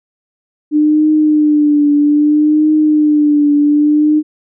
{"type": "tone with vibrato", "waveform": "sine", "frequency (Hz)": 299.4, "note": "D4", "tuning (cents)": 33, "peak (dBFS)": -7, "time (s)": [0.71, 4.23], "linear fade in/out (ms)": 50, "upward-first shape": "triangle", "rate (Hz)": 0.62, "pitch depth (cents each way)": 52, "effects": []}